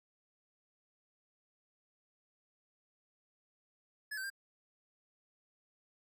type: tone with pitch steps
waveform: square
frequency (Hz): 1708 / 1543 / 1594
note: G#6 / G6 / G6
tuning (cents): +48 / -28 / +28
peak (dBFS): -39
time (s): 4.11-4.302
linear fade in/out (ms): 10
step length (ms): 64
effects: none